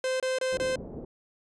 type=tone bursts; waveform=45% pulse; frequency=518 Hz; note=C5; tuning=17 cents flat; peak=-26 dBFS; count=4; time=0.04-0.758 s; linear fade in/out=2 ms; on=160 ms; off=26 ms
type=low-pass noise; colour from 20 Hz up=white; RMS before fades=-40 dBFS; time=0.52-1.05 s; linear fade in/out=5 ms; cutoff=510 Hz; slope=24 dB/octave
effects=resampled to 22050 Hz